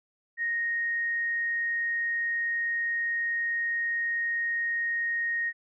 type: tone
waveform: sine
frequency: 1864.7 Hz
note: A#6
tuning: in tune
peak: -26 dBFS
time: 0.37-5.53 s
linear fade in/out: 50 ms
effects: none